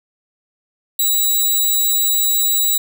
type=tone; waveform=5% pulse; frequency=3898 Hz; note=B7; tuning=23 cents flat; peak=-6 dBFS; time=0.99-2.78 s; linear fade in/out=5 ms; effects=none